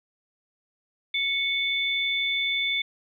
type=tone pair together; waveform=sine; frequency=2217 / 3519 Hz; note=C#7 / A7; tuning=0 / 0 cents; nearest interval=minor sixth; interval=800 cents; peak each=-26 dBFS; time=1.14-2.82 s; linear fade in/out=5 ms; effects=none